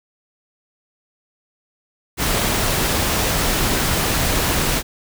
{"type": "noise", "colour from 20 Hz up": "pink", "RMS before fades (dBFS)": -19, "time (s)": [2.17, 4.83], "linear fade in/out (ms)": 50, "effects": []}